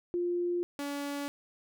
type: tone pair in turn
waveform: sine / sawtooth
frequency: 350.7 / 284.8 Hz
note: F4 / C#4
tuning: +7 / +47 cents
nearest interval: major third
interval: 360 cents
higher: first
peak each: -28 / -30 dBFS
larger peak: first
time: 0.14-0.63 / 0.79-1.28 s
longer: neither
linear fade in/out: 0 ms
effects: none